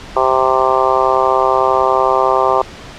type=harmonic tone; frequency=130.81 Hz; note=C3; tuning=in tune; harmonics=3 / 4 / 5 / 6 / 7 / 8 / 9; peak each=-18 / -18 / -18 / -18 / -18 / -18 / -18 dBFS; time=0.16-2.62 s; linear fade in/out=5 ms; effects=pink hiss -33 dBFS RMS until 2.98 s + low-pass 5000 Hz 12 dB/octave